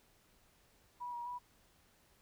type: tone with pitch steps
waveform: sine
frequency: 975 / 954 / 980 Hz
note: B5 / A#5 / B5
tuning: -23 / +40 / -14 cents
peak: -40 dBFS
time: 1-1.39 s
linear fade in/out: 20 ms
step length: 130 ms
effects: pink hiss -69 dBFS RMS until 2.21 s